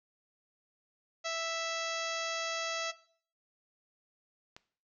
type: harmonic tone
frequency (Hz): 659.3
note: E5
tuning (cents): 0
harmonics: 1 / 2 / 3 / 4 / 5 / 6 / 7 / 8 / 9 / 10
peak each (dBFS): -37 / -40 / -42 / -43 / -44 / -45 / -45 / -46 / -47 / -47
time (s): 1.24-2.92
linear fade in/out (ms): 20
type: click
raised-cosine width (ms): 0.2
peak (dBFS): -30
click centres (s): 4.565
effects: noise-tail reverb RT60 0.5 s tail -17 dB re dry